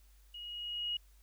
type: tone with level ramp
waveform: sine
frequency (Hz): 2890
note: F#7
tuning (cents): -41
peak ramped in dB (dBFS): -44 to -32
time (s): 0.34-0.97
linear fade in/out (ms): 5
effects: added 50 Hz sine -59 dBFS peak until 1.22 s + white hiss -70 dBFS RMS until 1.22 s